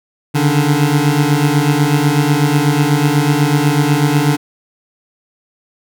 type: beating tone pair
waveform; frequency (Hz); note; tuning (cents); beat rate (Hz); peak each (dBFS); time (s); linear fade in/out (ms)
25% pulse; 142.2 / 150.3; C#3 / D3; +45 / +40; 8.1; -10; 0.34-4.37; 20
effects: none